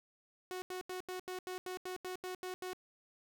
sawtooth tone bursts, 367.6 Hz, F#4, 11 cents flat, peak -36 dBFS, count 12, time 0.51-2.732 s, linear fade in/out 0 ms, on 110 ms, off 82 ms, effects none

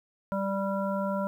harmonic tone, 196 Hz, G3, in tune, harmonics 1 / 3 / 5 / 7, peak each -30 / -31 / -35 / -38 dBFS, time 0.32-1.27 s, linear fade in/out 0 ms, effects 10-bit

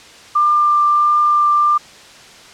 sine tone with vibrato, 1191 Hz, D6, 24 cents sharp, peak -10 dBFS, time 0.35-1.78 s, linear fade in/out 10 ms, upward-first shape triangle, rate 1.5 Hz, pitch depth 10 cents each way, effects white hiss -40 dBFS RMS until 2.53 s + low-pass 6000 Hz 12 dB/octave

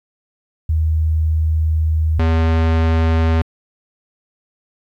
sine / square tone pair in turn, 79 / 81.31 Hz, D#2 / E2, +27 / -23 cents, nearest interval unison, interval 50 cents, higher second, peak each -13 dBFS, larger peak neither, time 0.69-2.19 / 2.19-3.42 s, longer first, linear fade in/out 5 ms, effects low-pass 3000 Hz 12 dB/octave + 9-bit

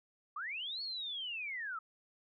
sine linear two-way sweep, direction up then down, 1108.7 to 4435 to 1255 Hz, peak -38 dBFS, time 0.36-1.79 s, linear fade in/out 5 ms, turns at 0.82 s, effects none

